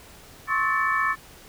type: tone cluster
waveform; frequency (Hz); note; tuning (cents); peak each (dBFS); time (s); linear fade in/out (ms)
sine; 1067 / 1122 / 1295 / 1764 / 2270; C6 / C#6 / E6 / A6 / C#7; +34 / +21 / -31 / +4 / +41; -28 / -28 / -27 / -24 / -33; 0.47-1.16; 50
effects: pink hiss -48 dBFS RMS until 1.48 s